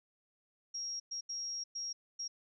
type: tone bursts at uneven times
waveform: sine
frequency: 5600 Hz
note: F8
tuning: 4 cents sharp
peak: -37 dBFS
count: 5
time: 0.74-1 / 1.11-1.21 / 1.29-1.64 / 1.75-1.93 / 2.19-2.28 s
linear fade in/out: 10 ms
effects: none